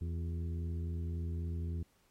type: harmonic tone with a mistuned harmonic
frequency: 83.7 Hz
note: E2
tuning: 27 cents sharp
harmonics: 1 / 2 / 3 / 4 / 5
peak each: -35 / -44 / -50 / -52 / -57 dBFS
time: 0.01-1.83 s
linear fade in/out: 5 ms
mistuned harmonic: 4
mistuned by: +65 cents
effects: pink hiss -72 dBFS RMS until 2.1 s + AAC 48 kbps